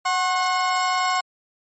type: tone pair together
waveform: 35% pulse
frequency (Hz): 740 / 1079.1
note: F#5 / C#6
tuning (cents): 0 / -47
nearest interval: perfect fifth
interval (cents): 653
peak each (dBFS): -21 / -20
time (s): 0.05-1.21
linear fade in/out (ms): 10
effects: MP3 32 kbps